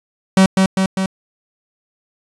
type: tone with echo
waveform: 45% pulse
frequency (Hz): 190.4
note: F#3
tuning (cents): +50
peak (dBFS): -7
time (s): 0.37-0.46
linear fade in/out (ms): 2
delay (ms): 200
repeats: 3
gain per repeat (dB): -3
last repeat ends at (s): 1.06
effects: resampled to 24000 Hz